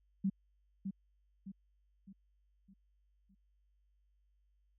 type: tone with echo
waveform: sine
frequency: 194 Hz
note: G3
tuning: 18 cents flat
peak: -29 dBFS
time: 0.24-0.3 s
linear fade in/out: 10 ms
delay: 610 ms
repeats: 5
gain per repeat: -7 dB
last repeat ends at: 3.35 s
effects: added 50 Hz sine -70 dBFS peak until 4.78 s